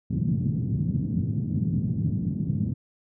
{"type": "band-pass noise", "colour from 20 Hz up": "pink", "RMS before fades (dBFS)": -26, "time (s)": [0.1, 2.74], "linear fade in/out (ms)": 10, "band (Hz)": [110, 210], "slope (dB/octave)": 24, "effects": []}